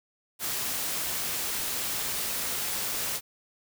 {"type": "noise", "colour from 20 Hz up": "white", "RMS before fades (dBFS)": -31, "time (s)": [0.39, 3.21], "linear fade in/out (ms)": 50, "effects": []}